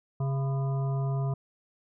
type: harmonic tone with a mistuned harmonic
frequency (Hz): 135.7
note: C#3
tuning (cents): -36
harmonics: 1 / 3 / 5 / 7 / 9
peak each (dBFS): -26 / -40 / -40 / -44 / -48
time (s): 0.2-1.34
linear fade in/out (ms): 5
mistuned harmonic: 7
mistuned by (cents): +86
effects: none